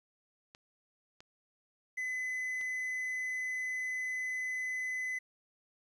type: clicks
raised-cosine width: 0.2 ms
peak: -34 dBFS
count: 3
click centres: 0.549 / 1.205 / 2.612 s
type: tone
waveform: triangle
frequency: 2018 Hz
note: B6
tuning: 37 cents sharp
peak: -32 dBFS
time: 1.97-5.19 s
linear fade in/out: 10 ms
effects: resampled to 32000 Hz + 11-bit